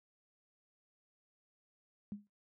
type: tone with exponential decay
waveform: sine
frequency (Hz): 205.7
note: G#3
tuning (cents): -16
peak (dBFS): -36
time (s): 2.12-2.27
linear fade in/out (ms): 0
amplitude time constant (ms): 32
effects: noise-tail reverb RT60 0.2 s tail -18 dB re dry + high-pass 60 Hz 12 dB/octave